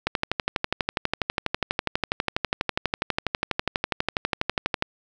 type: click train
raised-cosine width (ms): 0.3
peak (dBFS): -6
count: 59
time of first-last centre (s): 0.07-4.824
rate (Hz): 12.2
effects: none